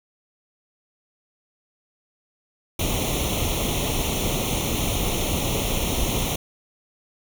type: noise with comb filter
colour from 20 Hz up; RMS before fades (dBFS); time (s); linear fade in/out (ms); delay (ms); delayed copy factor
pink; -24; 2.79-6.36; 5; 0.31; +0.85
effects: none